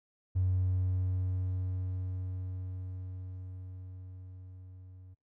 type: tone with level ramp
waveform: triangle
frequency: 92.5 Hz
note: F#2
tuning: in tune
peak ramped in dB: -22 to -47 dBFS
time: 0.35-5.15 s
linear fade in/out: 20 ms
effects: noise-tail reverb RT60 0.2 s tail -25 dB re dry + tanh soft clip ceiling -22 dBFS